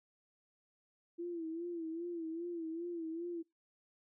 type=tone with vibrato; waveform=sine; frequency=334.9 Hz; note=E4; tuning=27 cents sharp; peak=-38 dBFS; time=1.18-3.43 s; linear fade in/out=20 ms; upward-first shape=sine; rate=2.5 Hz; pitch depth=77 cents each way; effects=noise-tail reverb RT60 0.2 s tail -25 dB re dry